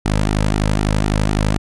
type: tone with flanger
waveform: sawtooth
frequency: 51.91 Hz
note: G#1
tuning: in tune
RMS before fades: -17 dBFS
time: 0.05-1.58 s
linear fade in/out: 10 ms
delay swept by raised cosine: 1.8 to 2.8 ms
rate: 3.9 Hz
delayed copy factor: -0.7
effects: resampled to 24000 Hz

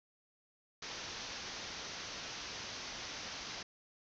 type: low-pass noise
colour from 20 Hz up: white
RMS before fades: -45 dBFS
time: 0.82-3.63 s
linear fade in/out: 5 ms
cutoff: 6300 Hz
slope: 96 dB/octave
effects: none

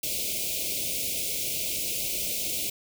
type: band-stop noise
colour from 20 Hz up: white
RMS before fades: -30 dBFS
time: 0.03-2.7 s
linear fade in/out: 5 ms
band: 680 to 2200 Hz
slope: 96 dB/octave
effects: none

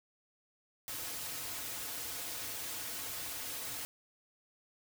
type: noise with comb filter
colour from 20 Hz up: white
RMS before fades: -41 dBFS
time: 0.88-3.85 s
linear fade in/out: 0 ms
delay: 5.1 ms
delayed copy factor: -0.7
effects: none

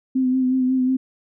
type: tone with vibrato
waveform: sine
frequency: 257.6 Hz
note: C4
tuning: 27 cents flat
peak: -16 dBFS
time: 0.15-0.97 s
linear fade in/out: 10 ms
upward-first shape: sine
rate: 5.5 Hz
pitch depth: 29 cents each way
effects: none

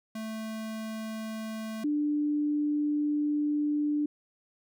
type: tone pair in turn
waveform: square / sine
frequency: 220 / 296 Hz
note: A3 / D4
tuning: 0 / +14 cents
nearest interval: perfect fourth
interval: 514 cents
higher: second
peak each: -35 / -25 dBFS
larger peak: second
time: 0.15-1.84 / 1.84-4.06 s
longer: second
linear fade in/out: 5 ms
effects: none

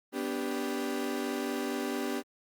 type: chord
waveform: 35% pulse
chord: G major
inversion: first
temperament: equal with one note detuned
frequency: 246.9 / 291.3 / 392 Hz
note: B3 / D4 / G4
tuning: 0 / -14 / 0 cents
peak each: -34 dBFS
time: 0.12-2.23 s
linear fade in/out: 50 ms
effects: Opus 32 kbps

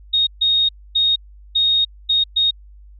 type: tone bursts at uneven times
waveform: sine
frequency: 3726 Hz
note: A#7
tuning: 2 cents flat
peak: -13 dBFS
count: 6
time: 0.13-0.27 / 0.41-0.69 / 0.95-1.16 / 1.55-1.85 / 2.09-2.24 / 2.36-2.51 s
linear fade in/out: 10 ms
effects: added 50 Hz sine -40 dBFS peak until 2.99 s

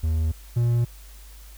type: tone pair in turn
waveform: triangle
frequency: 79.6 / 118.96 Hz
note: D#2 / A#2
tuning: +40 / +36 cents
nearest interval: perfect fifth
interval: 696 cents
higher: second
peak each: -18 / -16 dBFS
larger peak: second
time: 0.03-0.32 / 0.56-0.85 s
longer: neither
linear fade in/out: 10 ms
effects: added 50 Hz sine -42 dBFS peak until 1.57 s + white hiss -51 dBFS RMS until 1.57 s

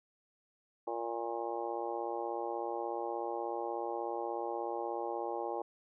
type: harmonic tone with a mistuned harmonic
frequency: 116.54 Hz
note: A#2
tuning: in tune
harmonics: 3 / 4 / 5 / 6 / 7 / 8 / 9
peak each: -41 / -41 / -42 / -47 / -39 / -49 / -48 dBFS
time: 0.87-5.62 s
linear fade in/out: 5 ms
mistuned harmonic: 9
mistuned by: +40 cents
effects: none

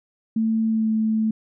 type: tone with pitch glide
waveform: sine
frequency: 222.6 to 219.4 Hz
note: A3 to A3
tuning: +20 to -5 cents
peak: -18 dBFS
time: 0.36-1.31 s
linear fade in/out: 5 ms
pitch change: -25 cents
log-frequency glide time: 0.67-0.9 s
effects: none

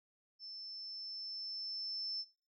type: tone with level ramp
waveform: sine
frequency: 5300 Hz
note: E8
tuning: 9 cents sharp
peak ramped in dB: -46 to -37 dBFS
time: 0.39-2.25 s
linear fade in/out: 50 ms
effects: noise-tail reverb RT60 0.4 s tail -23 dB re dry

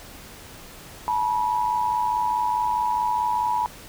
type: tone pair together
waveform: sine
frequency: 864.3 / 969 Hz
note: A5 / B5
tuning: -31 / -33 cents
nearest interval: major second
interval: 198 cents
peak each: -25 / -22 dBFS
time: 1.08-3.66 s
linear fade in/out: 0 ms
effects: pink hiss -43 dBFS RMS until 3.88 s

